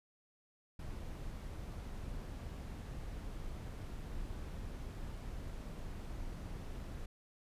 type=noise; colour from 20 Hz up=brown; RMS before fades=-44 dBFS; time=0.79-7.06 s; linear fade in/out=5 ms; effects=resampled to 32000 Hz